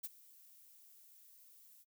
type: noise with ADSR envelope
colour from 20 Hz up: violet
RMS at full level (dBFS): -40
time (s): 0.03-1.85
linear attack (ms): 17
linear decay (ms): 30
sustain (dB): -22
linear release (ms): 38
effects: noise-tail reverb RT60 0.1 s tail -25 dB re dry